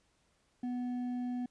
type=tone with hard clipping; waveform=triangle; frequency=246.9 Hz; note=B3; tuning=in tune; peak=-35 dBFS; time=0.63-1.46 s; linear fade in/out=5 ms; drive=8 dB; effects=pink hiss -73 dBFS RMS until 1.5 s + resampled to 22050 Hz